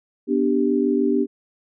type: chord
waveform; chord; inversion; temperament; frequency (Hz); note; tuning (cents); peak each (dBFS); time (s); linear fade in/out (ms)
sine; G major; first; equal; 246.9 / 293.7 / 392; B3 / D4 / G4; 0 / 0 / 0; -21; 0.27-1.27; 50
effects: none